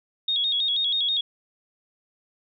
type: tone with vibrato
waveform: sine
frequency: 3520 Hz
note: A7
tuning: in tune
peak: -21 dBFS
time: 0.28-1.21 s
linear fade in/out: 5 ms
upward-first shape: square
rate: 6.2 Hz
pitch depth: 88 cents each way
effects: none